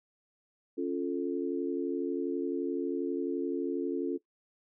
sine chord, Db augmented, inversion none, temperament equal, 277.2 / 349.2 / 440 Hz, Db4 / F4 / A4, 0 / 0 / 0 cents, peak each -33 / -33 / -35 dBFS, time 0.77-4.18 s, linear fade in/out 20 ms, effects noise-tail reverb RT60 0.1 s tail -18 dB re dry

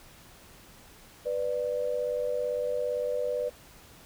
sine tone pair together, 493.9 / 591.6 Hz, B4 / D5, 0 / +13 cents, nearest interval minor third, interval 313 cents, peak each -29 / -31 dBFS, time 1.25-3.5 s, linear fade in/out 20 ms, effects pink hiss -53 dBFS RMS until 4.05 s

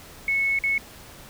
sine tone with dropouts, 2200 Hz, C#7, 14 cents flat, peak -20 dBFS, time 0.28-0.78 s, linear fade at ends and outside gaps 2 ms, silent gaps 0.589-0.637 s, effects pink hiss -45 dBFS RMS until 1.29 s

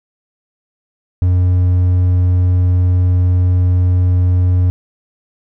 triangle tone, 90.2 Hz, F#2, 44 cents flat, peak -7 dBFS, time 1.22-4.7 s, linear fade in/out 0 ms, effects none

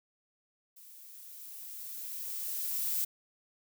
violet noise with level ramp, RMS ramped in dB -54 to -31 dBFS, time 0.76-3.05 s, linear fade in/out 10 ms, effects none

